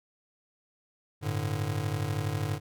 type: chord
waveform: square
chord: G suspended second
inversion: none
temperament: just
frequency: 98 / 110.25 / 147 Hz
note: G2 / A2 / D3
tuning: 0 / +4 / +2 cents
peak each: -34 dBFS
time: 1.21-2.6 s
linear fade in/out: 50 ms
effects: none